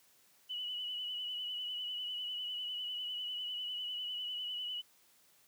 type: tone with vibrato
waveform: sine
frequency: 2962 Hz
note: F#7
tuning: 1 cent sharp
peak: -37 dBFS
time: 0.49-4.82 s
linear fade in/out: 20 ms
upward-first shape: sine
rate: 10 Hz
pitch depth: 37 cents each way
effects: white hiss -67 dBFS RMS until 5.47 s + high-pass 80 Hz 12 dB/octave